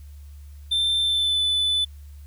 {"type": "tone with pitch glide", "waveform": "triangle", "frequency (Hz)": [3565, 3496], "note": ["A7", "A7"], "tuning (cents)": [22, -12], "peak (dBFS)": -18, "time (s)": [0.71, 1.85], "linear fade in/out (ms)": 10, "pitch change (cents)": -34, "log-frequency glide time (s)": [1, 1.42], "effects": ["added 72 Hz sine -39 dBFS peak until 2.26 s", "white hiss -60 dBFS RMS until 2.26 s"]}